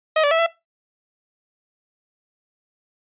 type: tone with pitch steps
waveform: sawtooth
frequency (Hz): 629 / 578 / 654 / 667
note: D#5 / D5 / E5 / E5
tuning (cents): +19 / -28 / -14 / +20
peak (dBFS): -11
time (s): 0.16-0.464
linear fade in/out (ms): 5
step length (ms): 76
effects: noise-tail reverb RT60 0.2 s tail -18 dB re dry + resampled to 8000 Hz